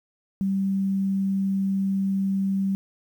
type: tone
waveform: sine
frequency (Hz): 194.3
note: G3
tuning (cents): -15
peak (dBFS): -21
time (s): 0.41-2.75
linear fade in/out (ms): 0
effects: 9-bit